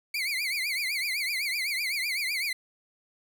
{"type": "tone with vibrato", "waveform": "30% pulse", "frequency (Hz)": 2217, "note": "C#7", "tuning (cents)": 0, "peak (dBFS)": -25, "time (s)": [0.14, 2.53], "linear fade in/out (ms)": 5, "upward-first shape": "triangle", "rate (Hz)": 7.9, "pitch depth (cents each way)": 190, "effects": []}